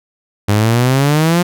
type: exponential sweep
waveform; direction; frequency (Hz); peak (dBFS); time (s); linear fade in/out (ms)
sawtooth; up; 100.2 to 179; -6; 0.48-1.43; 10
effects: none